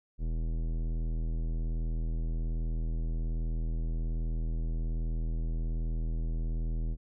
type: tone with tanh clipping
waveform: sine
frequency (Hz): 40.62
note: E1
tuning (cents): -25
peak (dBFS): -31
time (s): 0.18-6.97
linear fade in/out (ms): 50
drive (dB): 16
effects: none